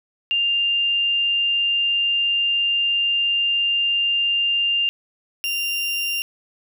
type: tone pair in turn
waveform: sine / 35% pulse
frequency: 2797 / 2784 Hz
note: F7 / F7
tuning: +2 / -6 cents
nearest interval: unison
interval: 8 cents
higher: first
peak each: -17 / -20 dBFS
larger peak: first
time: 0.31-4.89 / 5.44-6.22 s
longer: first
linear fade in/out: 0 ms
effects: none